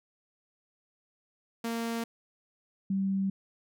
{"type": "tone pair in turn", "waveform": ["sawtooth", "sine"], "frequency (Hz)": [230.6, 193.91], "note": ["A#3", "G3"], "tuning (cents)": [-19, -19], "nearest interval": "minor third", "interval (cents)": 300, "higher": "first", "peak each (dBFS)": [-27, -26], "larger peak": "second", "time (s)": [[1.64, 2.04], [2.9, 3.3]], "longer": "neither", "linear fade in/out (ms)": 5, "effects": []}